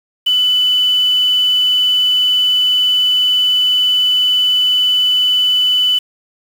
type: tone with quantisation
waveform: sine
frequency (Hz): 2994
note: F#7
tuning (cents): +20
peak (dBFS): -10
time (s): 0.26-5.99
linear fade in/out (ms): 10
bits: 5
effects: none